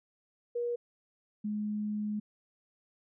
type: tone pair in turn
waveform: sine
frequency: 478.4 / 210.3 Hz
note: A#4 / G#3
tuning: +45 / +22 cents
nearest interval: octave + major second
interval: 1423 cents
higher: first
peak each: -30 / -31 dBFS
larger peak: first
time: 0.55-0.76 / 1.44-2.2 s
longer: second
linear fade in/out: 10 ms
effects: none